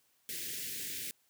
white band-stop noise, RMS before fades -40 dBFS, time 0.29-1.11 s, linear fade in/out 0 ms, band 480 to 1700 Hz, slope 48 dB/octave, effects white hiss -72 dBFS RMS until 1.29 s + high-pass 80 Hz 12 dB/octave

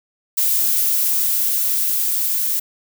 violet noise with level ramp, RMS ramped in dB -17 to -20 dBFS, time 0.37-2.6 s, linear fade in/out 10 ms, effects none

